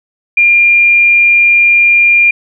sine tone, 2400 Hz, D7, 37 cents sharp, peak -4 dBFS, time 0.37-2.31 s, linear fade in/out 5 ms, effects none

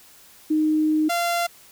sine / sawtooth tone pair in turn, 309.2 / 689.7 Hz, D#4 / F5, -11 / -22 cents, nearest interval octave + major second, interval 1389 cents, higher second, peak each -17 dBFS, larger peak neither, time 0.5-1.09 / 1.09-1.47 s, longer first, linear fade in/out 10 ms, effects white hiss -50 dBFS RMS until 1.71 s

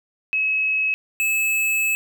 sine / square tone pair in turn, 2570 / 2600 Hz, E7 / E7, -45 / -24 cents, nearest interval unison, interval 21 cents, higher second, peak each -18 / -19 dBFS, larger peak first, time 0.33-0.94 / 1.2-1.95 s, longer second, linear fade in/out 0 ms, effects none

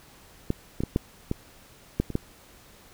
clicks, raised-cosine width 3 ms, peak -11 / -15 / -13 / -9 / -13 / -9 / -21 / -11 dBFS, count 8, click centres 0.504 / 0.805 / 0.836 / 0.961 / 1.314 / 2 / 2.103 / 2.154 s, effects pink hiss -53 dBFS RMS until 2.93 s

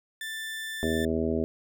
30% pulse tone, 1770 Hz, A6, 10 cents sharp, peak -31 dBFS, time 0.21-1.05 s, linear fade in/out 2 ms
harmonic tone, 80.5 Hz, E2, 41 cents flat, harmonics 1 / 2 / 3 / 4 / 5 / 6 / 7 / 8, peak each -34 / -38 / -29 / -33 / -30 / -38 / -37 / -36 dBFS, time 0.83-1.44 s, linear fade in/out 0 ms
effects none

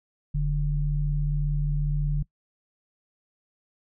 sine tone pair together, 41.59 / 146.83 Hz, E1 / D3, +16 / 0 cents, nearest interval octave + minor seventh, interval 2184 cents, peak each -25 dBFS, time 0.34-2.23 s, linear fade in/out 10 ms, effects noise-tail reverb RT60 0.1 s tail -22 dB re dry

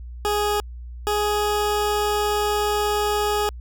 20% pulse tone pair in turn, 415.3 / 416.8 Hz, G#4 / G#4, 0 / +6 cents, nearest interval unison, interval 6 cents, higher second, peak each -15 dBFS, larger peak neither, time 0.25-0.6 / 1.07-3.49 s, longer second, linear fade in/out 0 ms, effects added 60 Hz sine -33 dBFS peak until 3.6 s

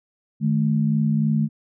sine tone pair together, 152.9 / 216.2 Hz, D#3 / A3, -30 / -30 cents, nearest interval tritone, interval 600 cents, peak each -20 dBFS, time 0.4-1.49 s, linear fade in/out 50 ms, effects none

